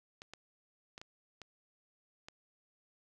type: clicks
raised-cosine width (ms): 0.2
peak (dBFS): -30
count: 6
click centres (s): 0.219 / 0.336 / 0.979 / 1.015 / 1.417 / 2.285
effects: none